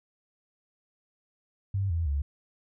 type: tone with pitch steps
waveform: sine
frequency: 98 / 83.37 / 70.92 Hz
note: G2 / E2 / C#2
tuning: 0 / +20 / +40 cents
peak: -25 dBFS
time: 1.74-2.22 s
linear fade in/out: 5 ms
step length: 160 ms
effects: none